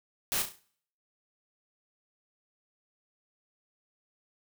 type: noise with echo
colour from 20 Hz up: white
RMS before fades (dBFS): -30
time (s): 0.32-0.42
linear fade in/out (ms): 0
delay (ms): 34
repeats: 5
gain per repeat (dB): -7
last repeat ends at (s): 0.59
effects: noise-tail reverb RT60 0.6 s tail -22 dB re dry